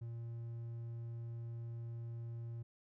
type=tone; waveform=triangle; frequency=116.54 Hz; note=A#2; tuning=in tune; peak=-40 dBFS; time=0.01-2.63 s; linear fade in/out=10 ms; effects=none